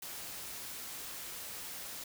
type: noise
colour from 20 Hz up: white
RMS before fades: -44 dBFS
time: 0.02-2.04 s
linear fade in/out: 5 ms
effects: none